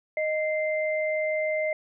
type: tone pair together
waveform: sine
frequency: 620.2 / 2086 Hz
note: D#5 / C7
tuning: -6 / -6 cents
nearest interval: octave + major sixth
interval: 2100 cents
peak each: -25 / -30 dBFS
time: 0.17-1.73 s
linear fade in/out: 2 ms
effects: none